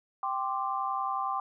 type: chord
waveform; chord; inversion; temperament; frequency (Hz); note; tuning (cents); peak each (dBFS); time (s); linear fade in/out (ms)
sine; G suspended fourth; none; just; 784 / 1045.3 / 1176; G5 / C6 / D6; 0 / -2 / +2; -33; 0.23-1.4; 2
effects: none